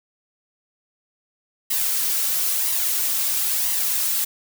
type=noise with flanger; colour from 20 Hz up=blue; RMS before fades=-22 dBFS; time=1.7-4.25 s; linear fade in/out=10 ms; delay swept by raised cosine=1 to 3.7 ms; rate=1 Hz; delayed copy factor=+0.55; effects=none